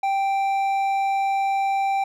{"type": "tone with hard clipping", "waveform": "sine", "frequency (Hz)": 784, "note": "G5", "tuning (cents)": 0, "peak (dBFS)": -21, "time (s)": [0.03, 2.04], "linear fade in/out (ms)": 5, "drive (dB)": 6, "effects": []}